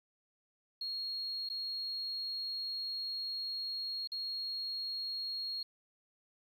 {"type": "tone with dropouts", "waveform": "triangle", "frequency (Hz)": 4285, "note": "C8", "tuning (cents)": 40, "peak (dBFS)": -33, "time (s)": [0.81, 5.63], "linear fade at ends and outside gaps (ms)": 5, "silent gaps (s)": [[1.489, 1.499], [4.074, 4.118]], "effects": ["tanh soft clip ceiling -34 dBFS", "12-bit"]}